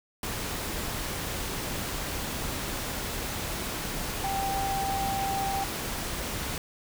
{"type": "tone in noise", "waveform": "sine", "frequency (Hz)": 784, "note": "G5", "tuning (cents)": 0, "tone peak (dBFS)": -28, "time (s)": [4.24, 5.64], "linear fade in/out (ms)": 2, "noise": "pink", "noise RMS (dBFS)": -33, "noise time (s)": [0.23, 6.58], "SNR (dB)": 2, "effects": []}